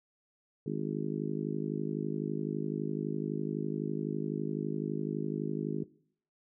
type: harmonic tone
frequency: 51.91 Hz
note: G#1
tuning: in tune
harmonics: 3 / 4 / 5 / 6 / 7 / 8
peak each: -37 / -38 / -39 / -40 / -40 / -41 dBFS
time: 0.66-5.84 s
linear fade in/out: 5 ms
effects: noise-tail reverb RT60 0.6 s tail -20 dB re dry